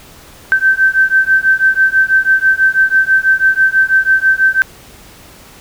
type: beating tone pair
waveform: sine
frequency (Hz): 1548 / 1554.1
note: G6 / G6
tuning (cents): -22 / -15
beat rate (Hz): 6.1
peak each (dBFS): -11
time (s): 0.52-4.62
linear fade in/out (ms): 0
effects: pink hiss -39 dBFS RMS until 5.6 s